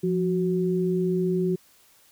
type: tone pair together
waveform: sine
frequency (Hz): 175.11 / 370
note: F3 / F#4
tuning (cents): +5 / 0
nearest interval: octave + minor second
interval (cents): 1295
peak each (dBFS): -24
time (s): 0.03-1.56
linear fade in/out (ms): 10
effects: white hiss -58 dBFS RMS until 2.11 s